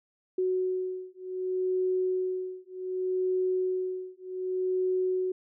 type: beating tone pair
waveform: sine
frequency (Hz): 370 / 370.66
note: F#4 / F#4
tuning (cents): 0 / +3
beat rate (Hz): 0.66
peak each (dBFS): -30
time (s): 0.38-5.32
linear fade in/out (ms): 5
effects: none